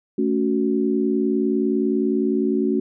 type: chord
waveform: sine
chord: F# minor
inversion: first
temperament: equal with one note detuned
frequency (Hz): 220 / 279.8 / 370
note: A3 / C#4 / F#4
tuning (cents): 0 / +16 / 0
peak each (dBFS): -22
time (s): 0.18-2.8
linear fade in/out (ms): 5
effects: none